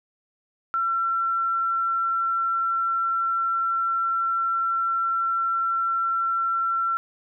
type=tone; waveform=sine; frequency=1353 Hz; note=E6; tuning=45 cents sharp; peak=-21 dBFS; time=0.74-6.97 s; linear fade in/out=0 ms; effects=none